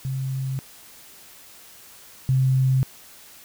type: tone pair in turn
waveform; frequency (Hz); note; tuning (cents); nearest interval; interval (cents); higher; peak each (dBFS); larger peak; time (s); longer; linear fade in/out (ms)
sine; 132.9 / 131.3; C3 / C3; +27 / +6; unison; 21; first; -24 / -16; second; 0.05-0.59 / 2.29-2.83; neither; 0
effects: white hiss -47 dBFS RMS until 3.44 s